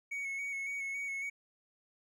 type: tone with vibrato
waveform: triangle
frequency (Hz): 2217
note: C#7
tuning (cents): 0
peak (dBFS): -34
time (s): 0.11-1.3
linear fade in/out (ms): 10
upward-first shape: square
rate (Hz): 3.6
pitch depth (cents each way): 21
effects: none